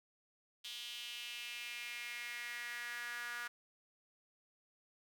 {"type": "tone with high-pass filter sweep", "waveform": "sawtooth", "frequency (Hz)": 239.7, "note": "A#3", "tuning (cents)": 48, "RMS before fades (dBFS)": -45, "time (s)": [0.64, 3.48], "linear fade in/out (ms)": 10, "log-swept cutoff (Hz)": [3300, 1500], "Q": 4.1, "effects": []}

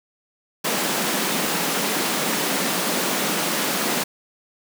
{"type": "high-pass noise", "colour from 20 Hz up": "pink", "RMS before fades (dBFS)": -23, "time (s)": [0.64, 4.04], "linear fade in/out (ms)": 10, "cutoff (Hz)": 170, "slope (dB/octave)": 48, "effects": []}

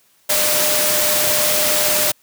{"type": "tone in noise", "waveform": "sine", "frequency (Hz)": 603, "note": "D5", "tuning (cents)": 46, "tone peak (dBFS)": -23, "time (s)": [0.29, 2.12], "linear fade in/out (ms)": 10, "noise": "white", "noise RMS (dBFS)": -17, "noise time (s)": [0.29, 2.12], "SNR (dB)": -9, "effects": ["white hiss -57 dBFS RMS until 2.22 s", "high-pass 100 Hz 12 dB/octave"]}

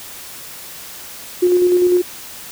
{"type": "tone with tremolo", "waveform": "sine", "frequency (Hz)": 357.7, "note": "F4", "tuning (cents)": 41, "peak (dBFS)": -9, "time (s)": [1.42, 2.02], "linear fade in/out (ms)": 10, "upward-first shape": "square", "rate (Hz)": 10, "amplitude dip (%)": 30, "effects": ["white hiss -34 dBFS RMS until 2.51 s"]}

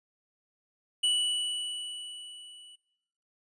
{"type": "tone with level ramp", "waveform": "square", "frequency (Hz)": 2955, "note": "F#7", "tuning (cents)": -3, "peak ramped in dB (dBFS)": [-23, -50], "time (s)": [1.03, 2.76], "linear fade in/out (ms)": 10, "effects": ["noise-tail reverb RT60 0.9 s tail -22 dB re dry", "resampled to 22050 Hz"]}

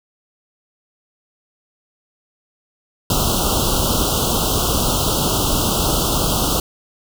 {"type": "band-stop noise", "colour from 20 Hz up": "pink", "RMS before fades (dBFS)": -18, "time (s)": [3.1, 6.6], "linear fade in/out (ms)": 2, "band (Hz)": [1400, 2800], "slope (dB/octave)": 96, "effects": []}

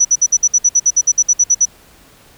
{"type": "tone bursts", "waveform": "sine", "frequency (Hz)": 5920, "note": "F#8", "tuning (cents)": 0, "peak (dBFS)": -7, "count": 16, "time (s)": [0, 1.655], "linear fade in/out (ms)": 10, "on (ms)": 50, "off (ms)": 57, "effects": ["pink hiss -46 dBFS RMS until 2.37 s"]}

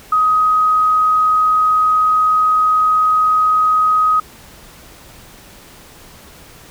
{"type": "tone", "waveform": "sine", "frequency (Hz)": 1258, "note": "D#6", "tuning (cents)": 19, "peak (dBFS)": -10, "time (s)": [0.12, 4.2], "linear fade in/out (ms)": 5, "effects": ["pink hiss -41 dBFS RMS until 6.7 s"]}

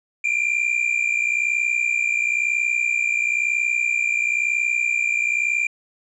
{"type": "tone pair together", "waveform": "triangle", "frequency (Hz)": [2356, 2417], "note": ["D7", "D7"], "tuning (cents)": [5, 49], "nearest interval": "unison", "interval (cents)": 44, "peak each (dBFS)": -20, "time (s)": [0.24, 5.67], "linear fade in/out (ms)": 5, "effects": ["resampled to 22050 Hz"]}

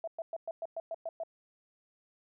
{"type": "tone bursts", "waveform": "sine", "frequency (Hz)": 659.3, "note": "E5", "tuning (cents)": 0, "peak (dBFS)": -34, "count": 9, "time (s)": [0.04, 1.235], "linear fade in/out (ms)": 2, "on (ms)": 35, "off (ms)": 110, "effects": []}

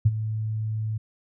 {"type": "tone with ADSR envelope", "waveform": "sine", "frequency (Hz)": 109.1, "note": "A2", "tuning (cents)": -14, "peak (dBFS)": -12, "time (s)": [0.05, 0.98], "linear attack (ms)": 11, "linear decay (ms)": 38, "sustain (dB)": -13, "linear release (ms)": 9, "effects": []}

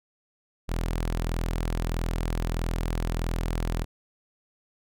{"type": "tone", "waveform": "sawtooth", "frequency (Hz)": 41.57, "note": "E1", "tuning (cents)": 15, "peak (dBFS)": -22, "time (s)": [0.68, 3.85], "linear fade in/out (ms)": 20, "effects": []}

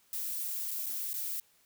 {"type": "noise with dropouts", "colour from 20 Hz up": "violet", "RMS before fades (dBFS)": -36, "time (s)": [0.13, 1.4], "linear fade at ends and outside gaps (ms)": 1, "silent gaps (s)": [[0.709, 0.712], [0.86, 0.864], [1.132, 1.14]], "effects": ["white hiss -67 dBFS RMS until 1.65 s"]}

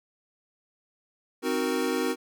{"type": "chord", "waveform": "square", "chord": "C half-diminished seventh", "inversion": "none", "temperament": "equal", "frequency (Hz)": [261.6, 311.1, 370, 466.2], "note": ["C4", "Eb4", "Gb4", "Bb4"], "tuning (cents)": [0, 0, 0, 0], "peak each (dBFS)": [-31, -33, -31, -31], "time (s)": [1.42, 2.16], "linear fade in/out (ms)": 50, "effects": []}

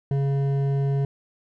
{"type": "tone with hard clipping", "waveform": "sine", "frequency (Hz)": 138.59, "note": "C#3", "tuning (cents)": 0, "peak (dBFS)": -22, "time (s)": [0.11, 1.05], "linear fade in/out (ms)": 2, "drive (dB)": 9, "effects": []}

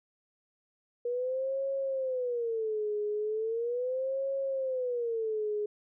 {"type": "tone with vibrato", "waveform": "sine", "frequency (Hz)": 477.1, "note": "A#4", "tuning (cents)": 40, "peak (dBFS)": -29, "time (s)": [1.05, 5.66], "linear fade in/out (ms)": 5, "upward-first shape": "sine", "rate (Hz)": 0.38, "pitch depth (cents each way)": 230, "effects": []}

